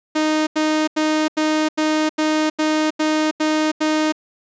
sawtooth tone bursts, 309.5 Hz, D#4, 9 cents flat, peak -12 dBFS, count 10, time 0.15-4.124 s, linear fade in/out 10 ms, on 320 ms, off 86 ms, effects resampled to 16000 Hz + 9-bit

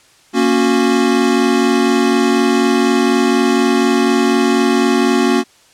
square chord, F# major, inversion first, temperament equal with one note detuned, 233.1 / 277.2 / 364.9 Hz, A#3 / C#4 / F#4, 0 / 0 / -24 cents, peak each -16 dBFS, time 0.33-5.44 s, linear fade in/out 50 ms, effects white hiss -49 dBFS RMS until 5.73 s + low-pass 8000 Hz 12 dB/octave

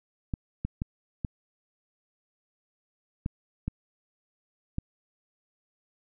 clicks, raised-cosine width 5 ms, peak -17 dBFS, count 7, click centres 0.338 / 0.65 / 0.819 / 1.248 / 3.261 / 3.68 / 4.784 s, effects none

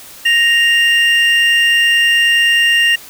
triangle tone pair together, 1864.8 / 2794 Hz, A#6 / F7, 0 / 0 cents, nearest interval perfect fifth, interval 700 cents, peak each -10 dBFS, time 0.25-2.96 s, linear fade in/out 10 ms, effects white hiss -36 dBFS RMS until 3.09 s

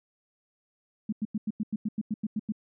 sine tone bursts, 213.8 Hz, A3, 49 cents flat, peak -26 dBFS, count 12, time 1.09-2.522 s, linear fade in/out 5 ms, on 35 ms, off 92 ms, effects none

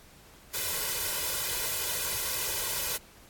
white noise with comb filter, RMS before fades -31 dBFS, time 0.53-2.98 s, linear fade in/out 20 ms, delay 2 ms, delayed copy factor +0.85, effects pink hiss -55 dBFS RMS until 3.29 s + AAC 64 kbps

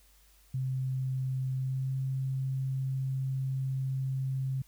sine tone with pitch glide, 130.81 to 132.87 Hz, C3 to C3, 0 to +27 cents, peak -29 dBFS, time 0.54-4.62 s, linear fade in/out 5 ms, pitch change +27 cents, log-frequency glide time 1.54-1.99 s, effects added 50 Hz sine -61 dBFS peak until 4.67 s + white hiss -64 dBFS RMS until 4.67 s

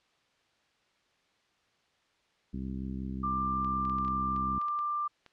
harmonic tone, 65.41 Hz, C2, in tune, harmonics 1 / 2 / 3 / 4 / 5 / 6, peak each -39 / -43 / -37 / -42 / -49 / -55 dBFS, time 2.53-4.59 s, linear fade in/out 10 ms
sine tone, 1186 Hz, D6, 17 cents sharp, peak -29 dBFS, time 3.23-5.08 s, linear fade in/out 10 ms
clicks, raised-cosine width 0.2 ms, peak -33 dBFS, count 11, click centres 3.646 / 3.852 / 3.897 / 3.985 / 4.049 / 4.081 / 4.363 / 4.615 / 4.684 / 4.79 / 5.263 s
effects white hiss -70 dBFS RMS until 5.32 s + low-pass 4000 Hz 12 dB/octave

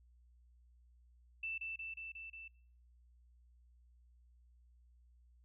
sine tone with echo, 2659 Hz, E7, 14 cents sharp, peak -38 dBFS, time 1.43-1.58 s, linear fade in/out 5 ms, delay 180 ms, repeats 5, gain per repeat -2 dB, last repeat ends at 2.48 s, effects noise-tail reverb RT60 0.6 s tail -25 dB re dry + added 60 Hz sine -63 dBFS peak until 5.44 s

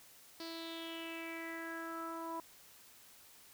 sawtooth tone with low-pass filter sweep, 329.6 Hz, E4, in tune, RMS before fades -44 dBFS, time 0.4-2.4 s, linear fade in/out 2 ms, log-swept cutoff 4700 to 990 Hz, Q 5.8, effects white hiss -60 dBFS RMS until 3.53 s

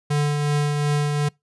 square tone with tremolo, 146.83 Hz, D3, in tune, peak -18 dBFS, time 0.1-1.29 s, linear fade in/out 10 ms, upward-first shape triangle, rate 2.7 Hz, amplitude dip 35%, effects noise-tail reverb RT60 0.2 s tail -26 dB re dry + resampled to 24000 Hz

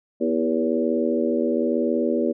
harmonic tone with a mistuned harmonic, 81 Hz, E2, 30 cents flat, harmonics 3 / 4 / 5 / 6 / 7, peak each -24 / -25 / -26 / -27 / -27 dBFS, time 0.2-2.33 s, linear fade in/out 20 ms, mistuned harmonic 5, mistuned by -25 cents, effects none

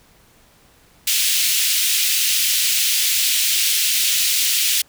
pink high-pass noise, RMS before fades -18 dBFS, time 1.07-4.82 s, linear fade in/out 5 ms, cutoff 2600 Hz, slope 24 dB/octave, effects pink hiss -53 dBFS RMS until 4.88 s

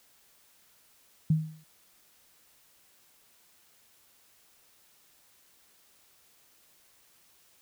sine tone with exponential decay, 157.1 Hz, D#3, 17 cents sharp, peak -18 dBFS, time 1.3-1.64 s, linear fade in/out 5 ms, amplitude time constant 73 ms, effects white hiss -63 dBFS RMS until 7.61 s

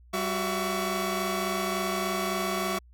sawtooth tone cluster, 194.4 / 365.3 / 665 / 1131 Hz, G3 / F#4 / E5 / C#6, -14 / -22 / +15 / +34 cents, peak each -29 dBFS, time 0.13-2.79 s, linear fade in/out 10 ms, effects added 60 Hz sine -51 dBFS peak until 2.93 s

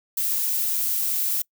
violet noise, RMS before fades -24 dBFS, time 0.17-1.42 s, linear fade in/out 5 ms, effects noise-tail reverb RT60 0.1 s tail -25 dB re dry

